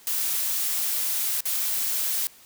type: noise with dropouts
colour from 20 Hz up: blue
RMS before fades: -26 dBFS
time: 0.07-2.27 s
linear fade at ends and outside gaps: 0 ms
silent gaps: 1.406-1.455 s
effects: white hiss -52 dBFS RMS until 2.45 s